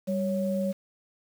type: tone pair together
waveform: sine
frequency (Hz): 196.01 / 554.4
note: G3 / C#5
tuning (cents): 0 / 0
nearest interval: octave + tritone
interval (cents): 1800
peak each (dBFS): -27 / -29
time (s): 0.07-0.73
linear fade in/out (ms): 20
effects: 8-bit